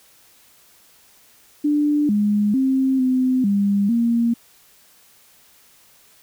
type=tone with pitch steps; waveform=sine; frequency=295.2 / 207.3 / 264.8 / 256.7 / 200.9 / 233.7 Hz; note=D4 / G#3 / C4 / C4 / G3 / A#3; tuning=+9 / -3 / +21 / -33 / +43 / +5 cents; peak=-15 dBFS; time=1.64-4.34 s; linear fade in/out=10 ms; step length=450 ms; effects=white hiss -53 dBFS RMS until 6.22 s